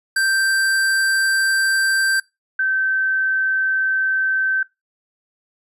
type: tone pair in turn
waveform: square / sine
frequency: 1568 / 1545.5 Hz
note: G6 / G6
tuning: 0 / -25 cents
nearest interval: unison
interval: 25 cents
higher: first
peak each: -16 dBFS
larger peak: neither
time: 0.16-2.2 / 2.59-4.63 s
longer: neither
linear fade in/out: 5 ms
effects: noise-tail reverb RT60 0.2 s tail -21 dB re dry + resampled to 32000 Hz